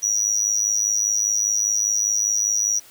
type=tone with amplitude modulation; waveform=triangle; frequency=5800 Hz; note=F#8; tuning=35 cents flat; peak=-13 dBFS; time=0.02-2.8 s; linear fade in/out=20 ms; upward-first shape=sine; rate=105 Hz; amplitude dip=95%; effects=white hiss -48 dBFS RMS until 2.9 s